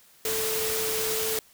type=tone in noise; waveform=sine; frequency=440.3 Hz; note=A4; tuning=1 cent sharp; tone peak=-30 dBFS; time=0.25-1.39 s; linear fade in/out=2 ms; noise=white; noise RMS=-29 dBFS; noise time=0.25-1.39 s; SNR=-4 dB; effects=white hiss -57 dBFS RMS until 1.53 s